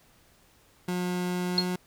30% pulse tone with pitch glide, 179.5 to 180.75 Hz, F3 to F#3, +48 to -40 cents, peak -25 dBFS, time 0.88-1.76 s, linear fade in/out 5 ms, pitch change +12 cents, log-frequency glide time 1.5-1.63 s
sine tone with exponential decay, 4269 Hz, C8, 34 cents sharp, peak -16 dBFS, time 1.58-1.67 s, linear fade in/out 1 ms, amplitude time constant 18 ms
effects pink hiss -61 dBFS RMS until 1.86 s

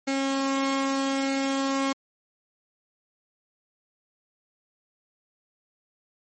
sawtooth tone pair together, 271.7 / 1086 Hz, C#4 / C#6, -35 / -36 cents, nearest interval 2 octaves, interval 2399 cents, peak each -20 / -30 dBFS, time 0.07-1.93 s, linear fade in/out 10 ms, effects MP3 32 kbps

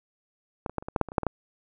clicks, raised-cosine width 1 ms, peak -15 / -24 / -13 / -28 / -20 / -10 / -7 / -23 / -25 / -6 / -17 / -10 dBFS, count 12, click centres 0.662 / 0.696 / 0.783 / 0.825 / 0.885 / 0.962 / 1.013 / 1.087 / 1.119 / 1.182 / 1.233 / 1.267 s, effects none

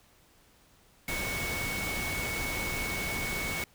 sine tone in noise, 2217 Hz, C#7, in tune, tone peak -34 dBFS, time 1.08-3.64 s, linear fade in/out 2 ms, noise pink, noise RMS -35 dBFS, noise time 1.08-3.64 s, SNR -2 dB, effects pink hiss -62 dBFS RMS until 3.74 s

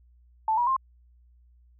sine tone with pitch steps, 879 / 964.1 / 1057.5 Hz, A5 / B5 / C6, -2 / -42 / +18 cents, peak -21 dBFS, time 0.48-0.765 s, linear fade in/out 2 ms, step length 95 ms, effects added 60 Hz sine -55 dBFS peak until 1.79 s

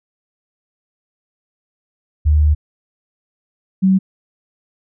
sine tone pair in turn, 75.4 / 190 Hz, D2 / F#3, +46 / +46 cents, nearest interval octave + major third, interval 1600 cents, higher second, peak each -9 dBFS, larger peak neither, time 2.25-2.55 / 3.82-3.99 s, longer first, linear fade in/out 20 ms, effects none

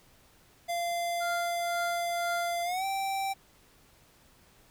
square tone with pitch glide, 690 to 779 Hz, F5 to G5, -21 to -11 cents, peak -30 dBFS, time 0.68-3.34 s, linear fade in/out 20 ms, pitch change +210 cents, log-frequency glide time 2.64-2.85 s
triangle tone with tremolo, 1396.9 Hz, F6, in tune, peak -30 dBFS, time 1.2-2.63 s, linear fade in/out 20 ms, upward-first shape triangle, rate 2 Hz, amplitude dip 100%
effects pink hiss -61 dBFS RMS until 4.7 s

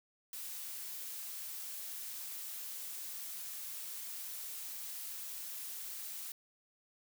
blue noise, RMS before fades -44 dBFS, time 0.33-6.32 s, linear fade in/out 2 ms, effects none

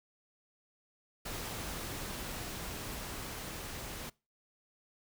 pink noise with level ramp, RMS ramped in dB -40 to -43 dBFS, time 1.25-4.1 s, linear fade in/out 10 ms, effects noise-tail reverb RT60 0.3 s tail -24 dB re dry

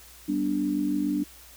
sine chord, G major, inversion none, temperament equal, 196 / 246.9 / 293.7 Hz, G3 / B3 / D4, 0 / 0 / 0 cents, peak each -31 / -31 / -25 dBFS, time 0.28-1.24 s, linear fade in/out 10 ms, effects added 60 Hz sine -54 dBFS peak until 1.56 s + white hiss -50 dBFS RMS until 1.56 s

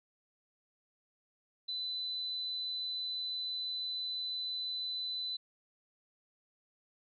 sine tone, 4007 Hz, B7, 24 cents sharp, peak -35 dBFS, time 1.68-5.37 s, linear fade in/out 10 ms, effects none

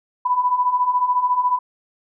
sine beating tone pair, 982 / 996 Hz, B5 / B5, -10 / +14 cents, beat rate 14 Hz, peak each -22 / -17 dBFS, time 0.25-1.59 s, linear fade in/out 10 ms, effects none

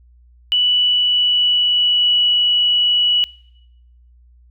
sine tone with pitch glide, 2960 to 2938 Hz, F#7 to F#7, 0 to -13 cents, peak -12 dBFS, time 0.52-3.24 s, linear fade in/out 0 ms, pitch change -13 cents, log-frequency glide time 0.77-2.32 s, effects noise-tail reverb RT60 0.9 s tail -23 dB re dry + added 60 Hz sine -46 dBFS peak until 4.5 s

